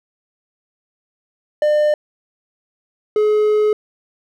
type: tone pair in turn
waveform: triangle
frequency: 600 / 424.3 Hz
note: D5 / G#4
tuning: +37 / +37 cents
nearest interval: tritone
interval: 600 cents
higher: first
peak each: -10 dBFS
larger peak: neither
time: 1.62-1.94 / 3.16-3.73 s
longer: second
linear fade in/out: 2 ms
effects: none